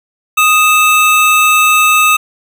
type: tone pair together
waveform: square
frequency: 1244.5 / 2628 Hz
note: D#6 / E7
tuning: 0 / -6 cents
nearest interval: octave + minor second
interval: 1294 cents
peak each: -10 dBFS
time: 0.37-2.17 s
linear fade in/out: 10 ms
effects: none